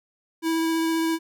square tone with vibrato, 326.3 Hz, E4, 18 cents flat, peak -22 dBFS, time 0.42-1.19 s, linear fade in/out 50 ms, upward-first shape sine, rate 15 Hz, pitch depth 10 cents each way, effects none

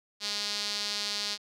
sawtooth tone with band-pass filter, 206.3 Hz, G#3, 11 cents flat, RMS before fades -33 dBFS, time 0.2-1.38 s, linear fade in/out 50 ms, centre 4500 Hz, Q 3.4, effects none

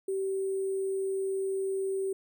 sine tone with sample-and-hold, 386 Hz, G4, 27 cents flat, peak -28 dBFS, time 0.08-2.13 s, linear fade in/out 5 ms, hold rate 8820 Hz, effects none

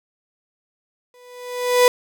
35% pulse tone with exponential growth, 493.9 Hz, B4, in tune, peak -7 dBFS, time 1.14-1.88 s, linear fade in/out 1 ms, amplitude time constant 160 ms, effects none

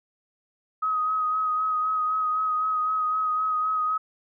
sine tone with vibrato, 1262 Hz, D#6, 24 cents sharp, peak -22 dBFS, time 0.82-3.98 s, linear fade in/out 10 ms, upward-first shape sine, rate 3.9 Hz, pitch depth 23 cents each way, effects none

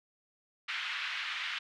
white band-pass noise, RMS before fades -37 dBFS, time 0.68-1.59 s, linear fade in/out 10 ms, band 1300 to 3200 Hz, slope 24 dB/octave, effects none

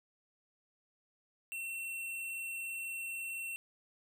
square tone, 2711 Hz, E7, 48 cents sharp, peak -39 dBFS, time 1.52-3.56 s, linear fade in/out 0 ms, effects none

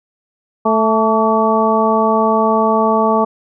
harmonic tone with a mistuned harmonic, 220 Hz, A3, in tune, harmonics 1 / 2 / 3 / 4 / 5, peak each -17 / -17 / -17 / -17 / -17 dBFS, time 0.65-3.25 s, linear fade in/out 10 ms, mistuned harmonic 5, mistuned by +57 cents, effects none

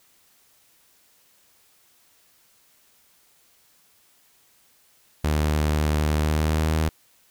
sawtooth tone with pitch glide, 75.9 to 78.85 Hz, D#2 to D#2, -42 to +24 cents, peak -16 dBFS, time 5.24-6.89 s, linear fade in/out 5 ms, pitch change +66 cents, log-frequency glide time 6.11-6.74 s, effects white hiss -60 dBFS RMS until 7.3 s

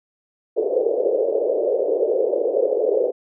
pink band-pass noise, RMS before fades -20 dBFS, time 0.56-3.12 s, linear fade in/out 20 ms, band 410 to 550 Hz, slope 48 dB/octave, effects none

